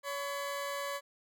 20% pulse tone pair together, 563.8 / 1009 Hz, C#5 / B5, +29 / +37 cents, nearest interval minor seventh, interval 1008 cents, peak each -31 / -38 dBFS, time 0.03-1.01 s, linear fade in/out 50 ms, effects none

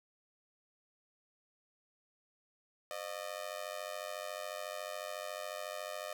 sawtooth tone with amplitude modulation, 609 Hz, D#5, 37 cents flat, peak -32 dBFS, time 2.91-6.13 s, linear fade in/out 0 ms, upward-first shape sine, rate 94 Hz, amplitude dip 95%, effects none

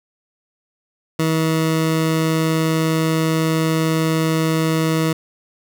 20% pulse tone, 160.3 Hz, E3, 48 cents flat, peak -11 dBFS, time 1.19-5.13 s, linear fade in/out 5 ms, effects none

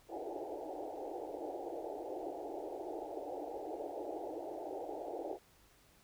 pink band-pass noise, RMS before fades -43 dBFS, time 0.08-5.39 s, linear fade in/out 50 ms, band 300 to 850 Hz, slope 96 dB/octave, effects pink hiss -66 dBFS RMS until 6.03 s

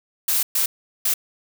blue noise bursts at uneven times, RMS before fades -20 dBFS, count 3, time 0.28-0.43 / 0.55-0.66 / 1.05-1.14 s, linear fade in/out 5 ms, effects none

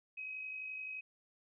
sine tone with amplitude modulation, 2536 Hz, D#7, 32 cents sharp, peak -39 dBFS, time 0.17-1.01 s, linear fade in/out 10 ms, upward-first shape sine, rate 51.6 Hz, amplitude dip 40%, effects none

